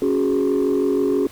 sine chord, C# suspended fourth, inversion none, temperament just, 277.2 / 369.6 / 415.8 Hz, C#4 / F#4 / G#4, 0 / -2 / +2 cents, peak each -19 dBFS, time 0.02-1.27 s, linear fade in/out 2 ms, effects tanh soft clip ceiling -12 dBFS + pink hiss -44 dBFS RMS until 1.31 s

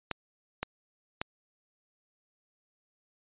clicks, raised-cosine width 0.3 ms, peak -15 dBFS, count 3, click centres 0.113 / 0.63 / 1.215 s, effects resampled to 8000 Hz

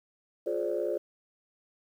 sine chord, D half-diminished seventh, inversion first, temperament just, 352.4 / 422.9 / 528.6 / 587.3 Hz, F4 / Ab4 / C5 / D5, +16 / +31 / +18 / 0 cents, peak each -33 dBFS, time 0.46-0.98 s, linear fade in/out 10 ms, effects tanh soft clip ceiling -19 dBFS + 10-bit

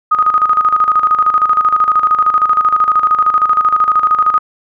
sine tone with tremolo, 1248 Hz, D#6, 5 cents sharp, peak -6 dBFS, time 0.11-4.39 s, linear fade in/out 10 ms, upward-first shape square, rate 13 Hz, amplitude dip 65%, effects none

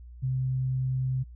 sine tone, 130 Hz, C3, 11 cents flat, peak -25 dBFS, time 0.22-1.24 s, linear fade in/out 20 ms, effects added 60 Hz sine -43 dBFS peak until 1.35 s

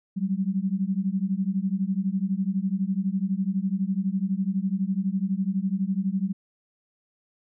sine beating tone pair, 186.1 / 198.1 Hz, F#3 / G3, +10 / +18 cents, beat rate 12 Hz, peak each -26 dBFS, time 0.16-6.33 s, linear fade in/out 20 ms, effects none

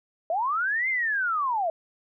sine linear two-way sweep, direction up then down, 626 to 2130 to 626 Hz, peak -23 dBFS, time 0.3-1.7 s, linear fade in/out 2 ms, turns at 0.89 s, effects none

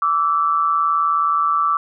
sine tone pair together, 1159.5 / 1318.5 Hz, D6 / E6, -22 / 0 cents, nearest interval major second, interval 222 cents, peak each -16 / -20 dBFS, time 0.02-1.77 s, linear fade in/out 2 ms, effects none

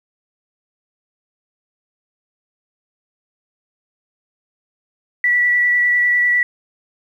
sine tone with vibrato, 1954 Hz, B6, 19 cents flat, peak -12 dBFS, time 5.24-6.43 s, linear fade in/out 2 ms, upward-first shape sine, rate 10 Hz, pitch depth 11 cents each way, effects 8-bit

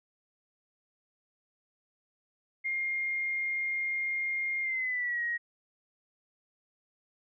sine tone with pitch glide, 2123 to 1891.4 Hz, C7 to A#6, +25 to +25 cents, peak -29 dBFS, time 2.64-5.38 s, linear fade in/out 20 ms, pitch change -200 cents, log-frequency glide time 4.62-5.22 s, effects none

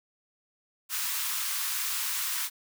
white high-pass noise, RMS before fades -31 dBFS, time 0.89-2.5 s, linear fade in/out 50 ms, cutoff 950 Hz, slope 48 dB/octave, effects none

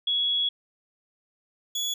sine / 30% pulse tone pair in turn, 3354 / 3389 Hz, G#7 / G#7, +16 / +34 cents, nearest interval unison, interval 18 cents, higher second, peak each -22 / -24 dBFS, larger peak first, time 0.07-0.49 / 1.75-1.94 s, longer first, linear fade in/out 5 ms, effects none

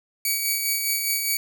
5% pulse tone with tremolo, 2267 Hz, C#7, 38 cents sharp, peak -11 dBFS, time 0.25-1.37 s, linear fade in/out 2 ms, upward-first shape sine, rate 4.9 Hz, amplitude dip 40%, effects none

